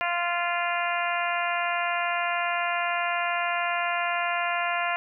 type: harmonic tone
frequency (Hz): 347.2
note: F4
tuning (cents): -10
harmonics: 2 / 3 / 4 / 5 / 6 / 7 / 8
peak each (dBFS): -29 / -31 / -32 / -33 / -34 / -34 / -35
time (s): 0.01-4.96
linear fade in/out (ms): 0
effects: none